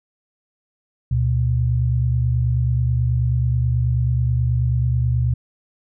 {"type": "tone pair together", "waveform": "sine", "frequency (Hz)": [72, 121.29], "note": ["D2", "B2"], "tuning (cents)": [-34, -31], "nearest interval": "major sixth", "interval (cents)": 903, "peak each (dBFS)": [-21, -17], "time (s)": [1.11, 5.34], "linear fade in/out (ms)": 5, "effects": []}